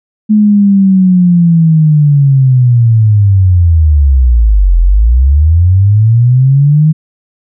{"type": "linear two-way sweep", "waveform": "sine", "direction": "down then up", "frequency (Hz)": [214.8, 41.66, 158.3], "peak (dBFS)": -3, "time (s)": [0.29, 6.93], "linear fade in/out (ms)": 20, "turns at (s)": 4.79, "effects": []}